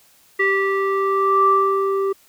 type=tone with low-pass filter sweep; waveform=square; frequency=390.7 Hz; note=G4; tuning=6 cents flat; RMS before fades=-18 dBFS; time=0.39-2.13 s; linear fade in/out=10 ms; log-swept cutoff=2000 to 850 Hz; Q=7.1; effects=white hiss -54 dBFS RMS until 2.28 s